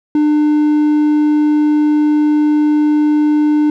triangle tone, 300 Hz, D4, 37 cents sharp, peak -7 dBFS, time 0.15-3.7 s, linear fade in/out 2 ms, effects none

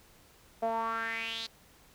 sawtooth tone with band-pass filter sweep, 226.3 Hz, A3, 49 cents sharp, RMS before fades -34 dBFS, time 0.62-1.47 s, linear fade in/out 10 ms, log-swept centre 640 to 4300 Hz, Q 5.1, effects pink hiss -60 dBFS RMS until 1.94 s

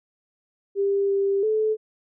sine tone with pitch steps, 397.5 / 395.1 / 433.5 Hz, G4 / G4 / A4, +24 / +14 / -26 cents, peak -19 dBFS, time 0.75-1.77 s, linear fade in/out 50 ms, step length 340 ms, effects none

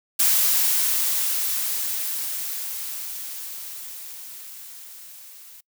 blue noise with level ramp, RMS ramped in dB -18 to -45 dBFS, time 0.19-5.61 s, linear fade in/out 10 ms, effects noise-tail reverb RT60 0.1 s tail -24 dB re dry

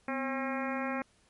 harmonic tone with a mistuned harmonic, 269.6 Hz, C#4, 48 cents flat, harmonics 1 / 2 / 3 / 4 / 5 / 6 / 7 / 8 / 9, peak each -35 / -38 / -40 / -41 / -42 / -43 / -43 / -44 / -45 dBFS, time 0.08-1.02 s, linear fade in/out 2 ms, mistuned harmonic 1, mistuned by -100 cents, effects pink hiss -67 dBFS RMS until 1.29 s + MP3 48 kbps

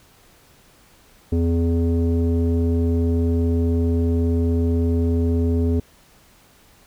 square tone with low-pass filter, 83.8 Hz, E2, 29 cents sharp, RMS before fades -19 dBFS, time 1.32-5.8 s, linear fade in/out 5 ms, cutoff 350 Hz, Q 6.2, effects pink hiss -53 dBFS RMS until 6.86 s

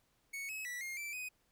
45% pulse tone with pitch steps, 2217 / 2569 / 1953 / 2130 / 2333 / 2502 Hz, C#7 / E7 / B6 / C7 / D7 / D#7, 0 / -45 / -20 / +30 / -12 / +9 cents, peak -40 dBFS, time 0.33-1.29 s, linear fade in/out 10 ms, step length 160 ms, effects pink hiss -75 dBFS RMS until 1.51 s

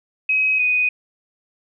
sine tone pair in turn, 2540 / 2492 Hz, D#7 / D#7, +35 / +2 cents, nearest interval unison, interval 33 cents, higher first, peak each -15 dBFS, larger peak neither, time 0.29-0.59 / 0.59-0.89 s, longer neither, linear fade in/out 5 ms, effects none

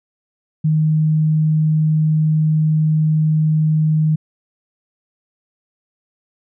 sine tone, 155.56 Hz, D#3, in tune, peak -12 dBFS, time 0.64-4.16 s, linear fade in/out 10 ms, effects none

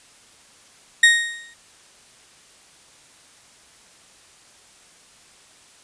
35% pulse tone with exponential decay, 1864.7 Hz, A#6, in tune, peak -6 dBFS, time 1.03-1.54 s, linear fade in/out 5 ms, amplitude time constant 110 ms, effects white hiss -51 dBFS RMS until 5.83 s + resampled to 22050 Hz

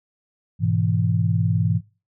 sine chord, E major, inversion first, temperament equal, 103.83 / 123.47 / 164.81 Hz, G#2 / B2 / E3, 0 / 0 / 0 cents, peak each -21 / -24 / -22 dBFS, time 0.59-1.81 s, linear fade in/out 50 ms, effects noise-tail reverb RT60 0.3 s tail -20 dB re dry

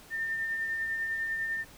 sine tone with tremolo, 1804 Hz, A6, 43 cents sharp, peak -28 dBFS, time 0.1-1.65 s, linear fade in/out 50 ms, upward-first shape triangle, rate 10 Hz, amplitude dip 35%, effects pink hiss -53 dBFS RMS until 1.77 s

